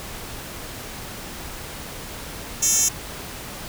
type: tone with high-pass filter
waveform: 10% pulse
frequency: 446.6 Hz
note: A4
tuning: 26 cents sharp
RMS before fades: -19 dBFS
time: 2.62-2.89 s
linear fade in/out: 10 ms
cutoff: 6500 Hz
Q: 3.2
effects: pink hiss -35 dBFS RMS until 3.68 s